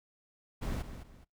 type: noise with echo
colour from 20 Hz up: brown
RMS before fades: -35 dBFS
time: 0.61-0.83 s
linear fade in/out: 20 ms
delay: 210 ms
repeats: 2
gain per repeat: -10 dB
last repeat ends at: 1.25 s
effects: noise-tail reverb RT60 0.2 s tail -24 dB re dry